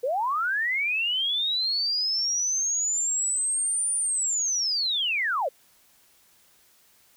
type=linear two-way sweep; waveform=sine; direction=up then down; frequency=466.2 to 9397 to 466.2 Hz; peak=-23 dBFS; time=0.03-5.49 s; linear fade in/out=10 ms; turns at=3.95 s; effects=white hiss -60 dBFS RMS until 7.16 s